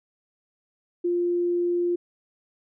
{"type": "tone", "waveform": "sine", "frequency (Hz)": 349.7, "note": "F4", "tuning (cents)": 2, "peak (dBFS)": -21, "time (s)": [1.04, 1.96], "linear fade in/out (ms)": 10, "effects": []}